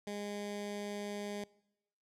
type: tone with notch filter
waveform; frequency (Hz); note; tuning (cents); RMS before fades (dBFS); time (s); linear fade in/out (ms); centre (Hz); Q
15% pulse; 205.1; G#3; -21; -41; 0.07-1.44; 2; 1200; 1.6
effects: noise-tail reverb RT60 0.9 s tail -24 dB re dry + low-pass 10000 Hz 12 dB/octave